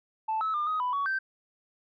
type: tone with pitch steps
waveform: sine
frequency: 878 / 1298 / 1202 / 1255 / 993 / 1125 / 1557 Hz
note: A5 / E6 / D6 / D#6 / B5 / C#6 / G6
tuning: -4 / -27 / +40 / +15 / +9 / +25 / -12 cents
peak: -25 dBFS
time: 0.28-1.19 s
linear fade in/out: 10 ms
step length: 130 ms
effects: tanh soft clip ceiling -23 dBFS